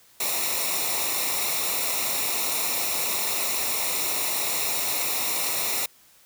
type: noise with comb filter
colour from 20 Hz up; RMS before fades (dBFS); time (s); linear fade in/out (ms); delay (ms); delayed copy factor
white; -26; 0.2-5.86; 5; 0.63; -0.7
effects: white hiss -56 dBFS RMS until 6.25 s